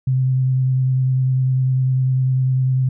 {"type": "tone with vibrato", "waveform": "sine", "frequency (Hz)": 130, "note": "C3", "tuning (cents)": -11, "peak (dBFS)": -14, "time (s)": [0.07, 2.89], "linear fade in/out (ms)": 5, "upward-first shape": "triangle", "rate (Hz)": 10, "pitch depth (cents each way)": 18, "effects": []}